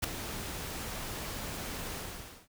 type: noise with ADSR envelope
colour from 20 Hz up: pink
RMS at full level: -26 dBFS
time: 0.02-2.48 s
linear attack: 23 ms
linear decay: 3 ms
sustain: -13 dB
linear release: 540 ms
effects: none